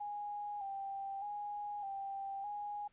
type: tone with vibrato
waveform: sine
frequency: 806 Hz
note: G5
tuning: 48 cents sharp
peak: -39 dBFS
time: 0-2.88 s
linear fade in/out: 10 ms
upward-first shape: square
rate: 0.82 Hz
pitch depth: 41 cents each way
effects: pink hiss -73 dBFS RMS until 2.92 s + resampled to 8000 Hz